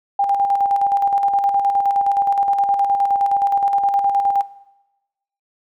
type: tone with tremolo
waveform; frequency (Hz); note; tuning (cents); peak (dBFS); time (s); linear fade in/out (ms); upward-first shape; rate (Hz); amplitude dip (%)
sine; 799; G5; +33; -13; 0.19-4.42; 5; square; 9.6; 50
effects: noise-tail reverb RT60 1.0 s tail -18 dB re dry